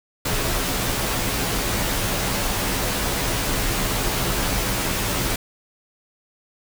pink noise with comb filter, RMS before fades -23 dBFS, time 0.25-5.36 s, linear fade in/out 5 ms, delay 13 ms, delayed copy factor -0.65, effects none

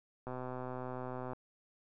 click train, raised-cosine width 1 ms, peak -28 dBFS, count 136, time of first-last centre 0.27-1.333 s, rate 127 Hz, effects none

